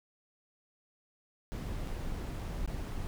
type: noise with dropouts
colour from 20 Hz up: brown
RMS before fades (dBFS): -37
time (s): 1.52-3.07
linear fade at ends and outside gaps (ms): 0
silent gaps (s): 1.874-1.879 / 2.66-2.676
effects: none